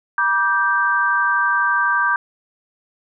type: chord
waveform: sine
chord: G major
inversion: first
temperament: equal with one note detuned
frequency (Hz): 963 / 1174.7 / 1568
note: B5 / D6 / G6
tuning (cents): -44 / 0 / 0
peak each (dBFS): -22 / -20 / -17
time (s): 0.18-2.16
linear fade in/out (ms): 2
effects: none